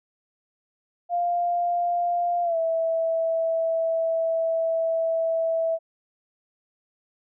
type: tone with pitch glide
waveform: sine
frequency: 698.5 to 655.5 Hz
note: F5 to E5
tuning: 0 to -10 cents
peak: -21 dBFS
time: 1.09-5.79 s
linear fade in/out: 50 ms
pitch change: -110 cents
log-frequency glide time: 2.43-2.57 s
effects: none